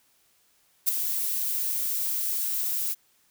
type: noise with ADSR envelope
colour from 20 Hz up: violet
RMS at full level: -19 dBFS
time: 0.86-2.95 s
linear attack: 26 ms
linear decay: 6 ms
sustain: -9 dB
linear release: 31 ms
effects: white hiss -65 dBFS RMS until 3.3 s